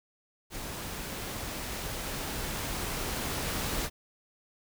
pink noise with level ramp, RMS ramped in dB -39 to -32 dBFS, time 0.5-3.9 s, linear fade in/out 50 ms, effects none

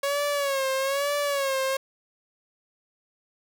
sawtooth tone with vibrato, 554.4 Hz, C#5, in tune, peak -20 dBFS, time 0.03-1.77 s, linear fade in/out 5 ms, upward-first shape sine, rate 1.1 Hz, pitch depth 78 cents each way, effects none

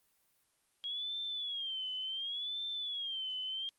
sine tone with vibrato, 3281 Hz, G#7, 22 cents flat, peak -36 dBFS, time 0.84-3.69 s, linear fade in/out 0 ms, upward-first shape sine, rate 0.69 Hz, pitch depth 140 cents each way, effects white hiss -74 dBFS RMS until 3.78 s + Opus 32 kbps

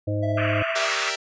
harmonic tone, 103.83 Hz, G#2, in tune, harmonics 1 / 3 / 5 / 6, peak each -24 / -29 / -31 / -32 dBFS, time 0.07-0.63 s, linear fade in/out 10 ms
triangle tone with tremolo, 659.3 Hz, E5, in tune, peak -22 dBFS, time 0.22-0.89 s, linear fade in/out 20 ms, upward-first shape triangle, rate 15 Hz, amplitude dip 55%
pink band-pass noise, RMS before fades -28 dBFS, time 0.37-1.11 s, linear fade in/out 10 ms, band 1100 to 2900 Hz, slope 96 dB/octave
5% pulse chord, E half-diminished seventh, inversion first, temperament equal, 392 / 466.2 / 587.3 / 659.3 Hz, G4 / Bb4 / D5 / E5, 0 / 0 / 0 / 0 cents, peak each -20 / -20 / -20 / -18 dBFS, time 0.75-1.16 s, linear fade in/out 10 ms
effects resampled to 16000 Hz

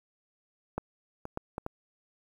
clicks, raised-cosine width 1 ms, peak -17 / -24 / -19 / -20 / -20 dBFS, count 5, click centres 0.78 / 1.254 / 1.374 / 1.581 / 1.664 s, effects 9-bit

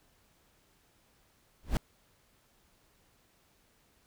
brown noise with exponential growth, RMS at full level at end -20 dBFS, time 1.63-1.77 s, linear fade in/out 1 ms, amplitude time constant 30 ms, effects pink hiss -68 dBFS RMS until 4.06 s

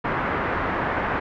white low-pass noise, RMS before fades -25 dBFS, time 0.04-1.2 s, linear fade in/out 10 ms, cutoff 1700 Hz, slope 24 dB/octave, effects none

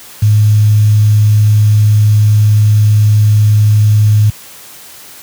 sine tone with quantisation, 105.9 Hz, G#2, 34 cents sharp, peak -4 dBFS, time 0.22-4.3 s, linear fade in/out 5 ms, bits 5, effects white hiss -34 dBFS RMS until 5.22 s + high-pass 60 Hz 12 dB/octave

